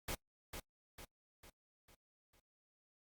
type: noise with echo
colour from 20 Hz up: pink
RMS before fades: -41 dBFS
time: 0.08-0.15 s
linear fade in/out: 5 ms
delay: 450 ms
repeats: 5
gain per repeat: -6 dB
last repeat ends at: 2.4 s
effects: noise-tail reverb RT60 0.1 s tail -24 dB re dry + Opus 48 kbps